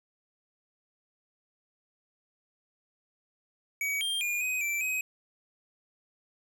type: tone with pitch steps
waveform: square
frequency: 2265 / 3193 / 2425 / 2510 / 2340 / 2525 Hz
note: C#7 / G7 / D#7 / D#7 / D7 / D#7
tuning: +37 / +31 / -45 / +15 / -7 / +25 cents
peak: -29 dBFS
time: 3.81-5.01 s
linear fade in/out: 2 ms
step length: 200 ms
effects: none